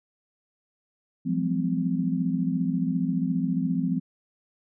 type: tone cluster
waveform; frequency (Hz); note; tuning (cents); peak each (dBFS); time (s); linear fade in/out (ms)
sine; 171.2 / 185.8 / 208.6 / 256.9; F3 / F#3 / G#3 / C4; -34 / +7 / +8 / -32; -27 / -30 / -32 / -27; 1.25-4; 20
effects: none